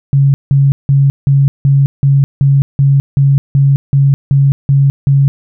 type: tone bursts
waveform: sine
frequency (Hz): 138.59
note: C#3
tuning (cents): 0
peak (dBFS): -5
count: 14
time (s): 0.13-5.28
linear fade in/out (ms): 0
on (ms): 210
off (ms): 170
effects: none